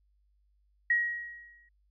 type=tone with exponential decay; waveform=sine; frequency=1898 Hz; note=A#6; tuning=31 cents sharp; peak=-21 dBFS; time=0.9-1.69 s; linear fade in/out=5 ms; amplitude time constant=170 ms; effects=added 50 Hz sine -66 dBFS peak until 1.9 s